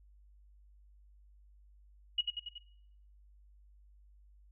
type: tone with echo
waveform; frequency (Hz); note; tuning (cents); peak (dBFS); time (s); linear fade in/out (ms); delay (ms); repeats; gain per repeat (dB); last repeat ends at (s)
sine; 2900; F#7; -35; -27; 2.18-2.21; 5; 93; 4; -4; 2.582
effects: noise-tail reverb RT60 0.7 s tail -17 dB re dry + added 50 Hz sine -58 dBFS peak until 4.51 s